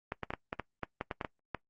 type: clicks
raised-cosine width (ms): 0.5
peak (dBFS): -19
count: 12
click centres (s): 0.121 / 0.233 / 0.305 / 0.337 / 0.529 / 0.597 / 0.833 / 1.011 / 1.112 / 1.212 / 1.248 / 1.547
effects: noise-tail reverb RT60 0.1 s tail -22 dB re dry + Opus 24 kbps